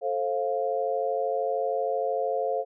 sine chord, F major, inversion first, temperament equal with one note detuned, 440 / 533 / 698.5 Hz, A4 / C5 / F5, 0 / +32 / 0 cents, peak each -30 / -28 / -29 dBFS, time 0.01-2.65 s, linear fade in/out 50 ms, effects none

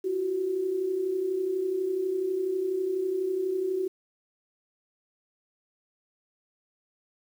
sine tone pair together, 344.2 / 376.3 Hz, F4 / F#4, -25 / +29 cents, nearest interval major second, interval 154 cents, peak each -34 / -26 dBFS, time 0.04-3.88 s, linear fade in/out 10 ms, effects 9-bit

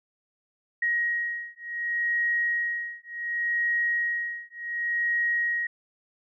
sine beating tone pair, 1889 / 1889.68 Hz, A#6 / A#6, +22 / +23 cents, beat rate 0.68 Hz, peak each -28 / -28 dBFS, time 0.82-5.67 s, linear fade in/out 5 ms, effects none

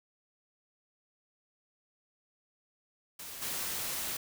white noise with level steps, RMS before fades -44 / -36 dBFS, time 3.19-4.17 s, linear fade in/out 5 ms, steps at 3.41 s, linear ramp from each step 20 ms, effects none

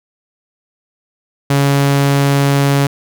sawtooth tone, 140.1 Hz, C#3, 19 cents sharp, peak -6 dBFS, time 1.5-2.87 s, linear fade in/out 5 ms, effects none

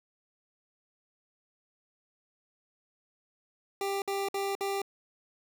25% pulse tone bursts, 395.1 Hz, G4, 14 cents sharp, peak -26 dBFS, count 4, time 3.81-4.818 s, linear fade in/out 2 ms, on 210 ms, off 56 ms, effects none

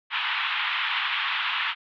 white band-pass noise, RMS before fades -27 dBFS, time 0.1-1.75 s, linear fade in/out 50 ms, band 900 to 3400 Hz, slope 48 dB/octave, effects none

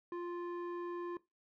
square tone with low-pass filter, 348.9 Hz, F4, 2 cents flat, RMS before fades -41 dBFS, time 0.12-1.17 s, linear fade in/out 2 ms, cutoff 1300 Hz, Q 1.1, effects noise-tail reverb RT60 0.2 s tail -18 dB re dry

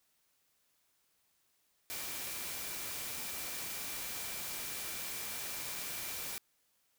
sine tone in noise, 2349 Hz, D7, in tune, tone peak -52 dBFS, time 1.9-6.38 s, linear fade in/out 0 ms, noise white, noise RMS -41 dBFS, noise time 1.9-6.38 s, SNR -14 dB, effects white hiss -75 dBFS RMS until 6.98 s

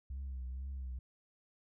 sine tone with vibrato, 65.41 Hz, C2, in tune, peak -37 dBFS, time 0.1-0.99 s, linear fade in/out 5 ms, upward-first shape triangle, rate 2.1 Hz, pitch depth 81 cents each way, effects tanh soft clip ceiling -37 dBFS

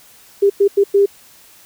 sine tone bursts at uneven times, 400 Hz, G4, 35 cents sharp, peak -8 dBFS, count 4, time 0.42-0.5 / 0.6-0.68 / 0.77-0.84 / 0.94-1.06 s, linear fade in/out 10 ms, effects white hiss -46 dBFS RMS until 1.65 s

